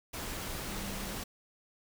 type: tone in noise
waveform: sine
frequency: 196 Hz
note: G3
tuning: in tune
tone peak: -43 dBFS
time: 0.68-1.13 s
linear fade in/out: 10 ms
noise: pink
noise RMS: -39 dBFS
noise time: 0.13-1.24 s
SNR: -7 dB
effects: none